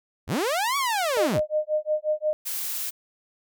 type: linear two-way sweep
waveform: sawtooth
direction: up then down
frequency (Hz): 49 to 1152 to 49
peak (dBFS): -19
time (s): 0.27-1.41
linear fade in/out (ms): 50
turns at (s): 0.77
type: tone with tremolo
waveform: sine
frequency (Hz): 612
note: D#5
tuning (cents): -29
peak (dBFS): -19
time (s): 1.17-2.33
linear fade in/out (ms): 0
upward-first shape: sine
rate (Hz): 5.6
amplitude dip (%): 100
type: noise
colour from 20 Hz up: blue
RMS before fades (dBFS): -30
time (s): 2.45-2.91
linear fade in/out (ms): 20
effects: none